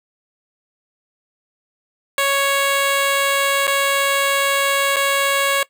10% pulse tone with dropouts, 554.4 Hz, C#5, in tune, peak -7 dBFS, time 2.18-5.63 s, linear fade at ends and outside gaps 2 ms, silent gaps 3.67-3.677 / 4.961-4.966 s, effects noise-tail reverb RT60 0.1 s tail -19 dB re dry

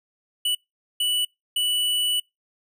square tone bursts at uneven times, 2960 Hz, F#7, in tune, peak -21 dBFS, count 3, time 0.45-0.55 / 1-1.25 / 1.56-2.2 s, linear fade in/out 5 ms, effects noise-tail reverb RT60 0.2 s tail -26 dB re dry

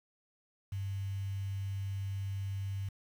sine tone with quantisation, 98 Hz, G2, in tune, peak -34 dBFS, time 0.72-2.89 s, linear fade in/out 5 ms, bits 9, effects none

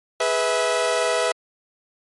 sawtooth chord, E major, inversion first, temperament equal with one note detuned, 415.3 / 493.9 / 650.6 Hz, G#4 / B4 / E5, 0 / 0 / -23 cents, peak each -24 / -19 / -18 dBFS, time 0.2-1.32 s, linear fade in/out 5 ms, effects MP3 48 kbps

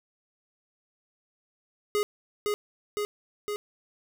square tone with echo, 415.3 Hz, G#4, in tune, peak -24 dBFS, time 1.95-2.03 s, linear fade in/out 0 ms, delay 510 ms, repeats 3, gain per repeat -2 dB, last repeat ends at 3.56 s, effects none

